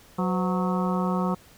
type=harmonic tone with a mistuned harmonic; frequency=183.8 Hz; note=F#3; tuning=11 cents flat; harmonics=1 / 2 / 3 / 4 / 5 / 6 / 7; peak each=-24 / -33 / -33 / -35 / -34 / -33 / -35 dBFS; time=0.18-1.35 s; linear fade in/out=10 ms; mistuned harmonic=3; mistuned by=-120 cents; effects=pink hiss -53 dBFS RMS until 1.57 s